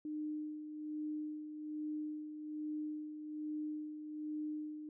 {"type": "tone with tremolo", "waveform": "sine", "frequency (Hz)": 303.9, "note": "D#4", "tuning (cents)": -41, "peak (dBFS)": -37, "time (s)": [0.05, 4.89], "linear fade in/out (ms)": 2, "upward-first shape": "sine", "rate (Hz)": 1.2, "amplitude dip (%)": 55, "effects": []}